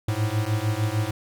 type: beating tone pair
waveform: square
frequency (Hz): 104.3 / 110.9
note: G#2 / A2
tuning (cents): +8 / +14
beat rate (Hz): 6.6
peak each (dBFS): -26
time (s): 0.08-1.11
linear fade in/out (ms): 5
effects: none